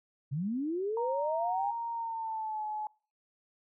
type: linear sweep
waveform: sine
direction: up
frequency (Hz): 126.9 to 830.6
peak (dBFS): -30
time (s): 0.31-1.72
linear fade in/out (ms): 20
type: tone with pitch glide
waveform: sine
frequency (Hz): 930 to 852.8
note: A#5 to G#5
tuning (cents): -4 to +46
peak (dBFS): -33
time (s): 0.97-2.87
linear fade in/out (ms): 2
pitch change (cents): -150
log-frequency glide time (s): 1.93-2.64
effects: noise-tail reverb RT60 0.4 s tail -24 dB re dry